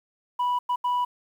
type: tone bursts at uneven times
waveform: sine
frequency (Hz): 983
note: B5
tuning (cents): -8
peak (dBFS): -19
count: 3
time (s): 0.39-0.59 / 0.69-0.76 / 0.84-1.05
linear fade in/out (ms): 10
effects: tanh soft clip ceiling -21 dBFS + 9-bit